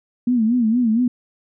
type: tone with vibrato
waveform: sine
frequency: 233.1 Hz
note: A#3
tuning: in tune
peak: -14 dBFS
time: 0.27-1.08 s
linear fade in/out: 5 ms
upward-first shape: sine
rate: 4.3 Hz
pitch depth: 130 cents each way
effects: none